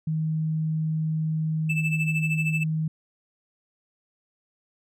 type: tone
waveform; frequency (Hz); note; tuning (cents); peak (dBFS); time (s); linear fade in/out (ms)
sine; 157.6; D#3; +23; -23; 0.07-2.88; 5
type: tone with tremolo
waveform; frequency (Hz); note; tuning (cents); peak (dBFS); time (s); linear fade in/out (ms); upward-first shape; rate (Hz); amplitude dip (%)
triangle; 2637; E7; 0; -22; 1.69-2.64; 10; sine; 13; 80
effects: none